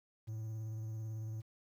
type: tone with vibrato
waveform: triangle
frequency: 110 Hz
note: A2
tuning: in tune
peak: -37 dBFS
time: 0.27-1.42 s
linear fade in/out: 20 ms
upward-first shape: triangle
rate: 18 Hz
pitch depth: 35 cents each way
effects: 11-bit